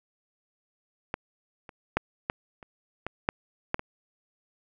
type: clicks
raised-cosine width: 0.5 ms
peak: -14 / -28 / -8 / -11 / -30 / -17 / -8 / -9 / -19 dBFS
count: 9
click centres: 1.141 / 1.692 / 1.97 / 2.299 / 2.628 / 3.066 / 3.289 / 3.744 / 3.794 s
effects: none